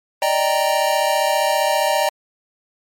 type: chord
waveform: square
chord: Eb major seventh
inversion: third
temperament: equal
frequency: 587.3 / 622.3 / 784 / 932.3 Hz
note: D5 / Eb5 / G5 / Bb5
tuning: 0 / 0 / 0 / 0 cents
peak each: -22 dBFS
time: 0.22-2.09 s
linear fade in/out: 2 ms
effects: MP3 64 kbps